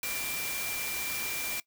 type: tone in noise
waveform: sine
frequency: 2367 Hz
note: D7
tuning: 13 cents sharp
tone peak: -36 dBFS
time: 0.03-1.6 s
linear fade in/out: 2 ms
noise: white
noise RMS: -35 dBFS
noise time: 0.03-1.6 s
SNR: -4 dB
effects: noise-tail reverb RT60 0.1 s tail -20 dB re dry